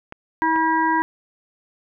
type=clicks; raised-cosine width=0.5 ms; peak=-19 dBFS; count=2; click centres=0.124 / 0.561 s
type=harmonic tone; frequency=322.4 Hz; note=E4; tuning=38 cents flat; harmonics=1 / 3 / 5 / 6; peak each=-23 / -18 / -25 / -29 dBFS; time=0.42-1.02 s; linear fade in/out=0 ms
effects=none